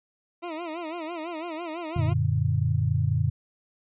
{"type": "tone with vibrato", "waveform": "20% pulse", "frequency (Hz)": 329.6, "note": "E4", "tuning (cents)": 0, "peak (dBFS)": -27, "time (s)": [0.42, 2.14], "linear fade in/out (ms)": 20, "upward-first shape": "sine", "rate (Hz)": 6, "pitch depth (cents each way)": 120}
{"type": "chord", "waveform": "sine", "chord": "Gb augmented", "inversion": "none", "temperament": "equal", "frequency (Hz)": [92.5, 116.54, 146.83], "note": ["Gb2", "Bb2", "D3"], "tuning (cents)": [0, 0, 0], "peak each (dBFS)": [-26, -25, -26], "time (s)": [1.96, 3.3], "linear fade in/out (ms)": 5}
{"effects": ["resampled to 8000 Hz"]}